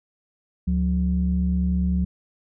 sine tone pair together, 71.99 / 181.4 Hz, D2 / F#3, -34 / -34 cents, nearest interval octave + major third, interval 1600 cents, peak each -21 dBFS, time 0.67-2.05 s, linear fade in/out 10 ms, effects tanh soft clip ceiling -12 dBFS

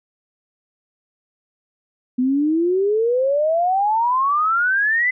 sine exponential sweep, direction up, 246.9 to 2040 Hz, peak -15 dBFS, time 2.18-5.11 s, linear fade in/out 10 ms, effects none

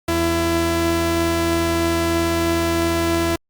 sawtooth tone pair together, 83 / 335.1 Hz, E2 / E4, +12 / +29 cents, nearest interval 2 octaves, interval 2417 cents, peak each -20 / -14 dBFS, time 0.08-3.36 s, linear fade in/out 5 ms, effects Opus 48 kbps

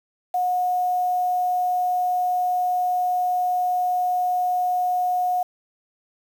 sine tone with quantisation, 725 Hz, F#5, 35 cents flat, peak -19 dBFS, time 0.34-5.43 s, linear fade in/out 5 ms, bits 7, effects none

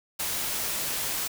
white noise, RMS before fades -30 dBFS, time 0.19-1.28 s, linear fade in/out 10 ms, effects none

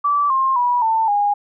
sine tone with pitch steps, 1158 / 1061.9 / 973.8 / 892.9 / 818.8 Hz, D6 / C6 / B5 / A5 / G#5, -25 / +25 / -25 / +25 / -25 cents, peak -14 dBFS, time 0.04-1.34 s, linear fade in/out 10 ms, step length 260 ms, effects none

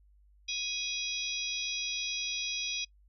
harmonic tone with a mistuned harmonic, 830.6 Hz, G#5, in tune, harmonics 3 / 4 / 5 / 6 / 7, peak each -37 / -38 / -39 / -40 / -40 dBFS, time 0.48-2.85 s, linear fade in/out 10 ms, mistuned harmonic 5, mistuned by -120 cents, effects noise-tail reverb RT60 0.1 s tail -25 dB re dry + added 50 Hz sine -59 dBFS peak until 3.08 s

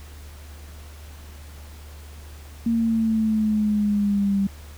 sine exponential sweep, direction down, 231.5 to 196 Hz, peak -18 dBFS, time 2.66-4.47 s, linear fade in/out 5 ms, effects added 74 Hz sine -39 dBFS peak until 4.77 s + pink hiss -48 dBFS RMS until 4.77 s

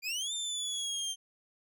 25% pulse linear two-way sweep, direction up then down, 2353 to 3604 to 3146 Hz, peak -29 dBFS, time 0.02-1.16 s, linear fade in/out 50 ms, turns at 0.33 s, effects none

